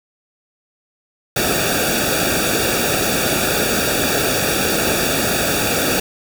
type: noise with comb filter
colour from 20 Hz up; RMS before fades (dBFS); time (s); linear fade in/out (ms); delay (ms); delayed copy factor
pink; -18; 1.36-6; 5; 0.97; -0.95
effects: none